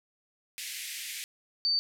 pink band-pass noise, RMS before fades -39 dBFS, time 0.58-1.24 s, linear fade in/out 0 ms, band 1900 to 14000 Hz, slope 48 dB/octave
sine tone, 4581 Hz, D8, 44 cents flat, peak -24 dBFS, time 1.65-1.79 s, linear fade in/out 0 ms
effects none

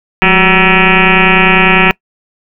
sine tone with frequency modulation, 1329 Hz, E6, 14 cents sharp, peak -4 dBFS, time 0.22-1.91 s, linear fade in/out 0 ms, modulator 192 Hz, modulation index 7.3, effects noise-tail reverb RT60 0.1 s tail -24 dB re dry

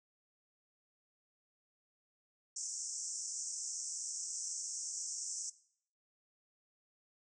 pink band-pass noise, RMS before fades -42 dBFS, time 2.56-5.5 s, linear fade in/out 5 ms, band 5500 to 8300 Hz, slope 96 dB/octave, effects noise-tail reverb RT60 0.6 s tail -18 dB re dry

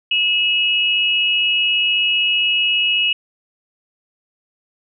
sine tone pair together, 2608 / 2901 Hz, E7 / F#7, -19 / -35 cents, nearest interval major second, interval 184 cents, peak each -18 / -16 dBFS, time 0.11-3.13 s, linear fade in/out 5 ms, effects none

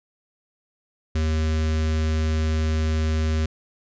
square tone with notch filter, 78.5 Hz, D#2, 16 cents sharp, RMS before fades -22 dBFS, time 1.15-3.46 s, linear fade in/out 5 ms, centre 820 Hz, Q 1.4, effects resampled to 16000 Hz

